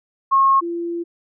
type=tone pair in turn; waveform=sine; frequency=1084 / 341.4 Hz; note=C#6 / F4; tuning=-39 / -39 cents; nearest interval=octave + minor sixth; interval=2000 cents; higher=first; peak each=-11 / -22 dBFS; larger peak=first; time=0.31-0.61 / 0.61-1.04 s; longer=second; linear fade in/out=20 ms; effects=none